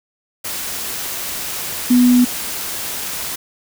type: tone in noise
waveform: sine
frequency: 246.9 Hz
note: B3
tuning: in tune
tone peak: -8 dBFS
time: 1.9-2.25 s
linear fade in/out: 10 ms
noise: white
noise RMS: -25 dBFS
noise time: 0.44-3.36 s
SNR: +14 dB
effects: none